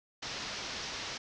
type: low-pass noise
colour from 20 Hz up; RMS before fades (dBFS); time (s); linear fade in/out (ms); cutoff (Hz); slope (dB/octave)
white; -40; 0.22-1.18; 10; 6000; 48
effects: none